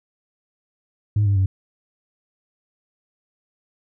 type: tone with pitch steps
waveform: sine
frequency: 104.5 / 99.84 / 95.39 Hz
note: G#2 / G2 / G2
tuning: +11 / +32 / -47 cents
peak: -13 dBFS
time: 1.16-1.46 s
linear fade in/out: 5 ms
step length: 100 ms
effects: tanh soft clip ceiling -13 dBFS